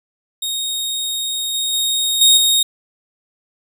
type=tone with level steps; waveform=sawtooth; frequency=3729 Hz; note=A#7; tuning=in tune; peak=-17 / -15 / -13 / -5 / -9 dBFS; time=0.42-2.63 s; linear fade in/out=5 ms; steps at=1.54 / 1.73 / 2.21 / 2.37 s; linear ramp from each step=5 ms; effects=none